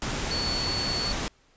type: tone in noise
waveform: sine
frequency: 4439 Hz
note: C#8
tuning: 2 cents sharp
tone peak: -28 dBFS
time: 0.31-1.12 s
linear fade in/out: 0 ms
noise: pink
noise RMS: -30 dBFS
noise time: 0.02-1.28 s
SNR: -1 dB
effects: pink hiss -62 dBFS RMS until 1.56 s + resampled to 16000 Hz